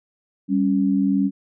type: tone pair together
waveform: sine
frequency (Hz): 196 / 277.2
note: G3 / C#4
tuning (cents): 0 / 0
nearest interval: tritone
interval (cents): 600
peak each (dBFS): -19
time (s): 0.48-1.31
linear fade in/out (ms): 50
effects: none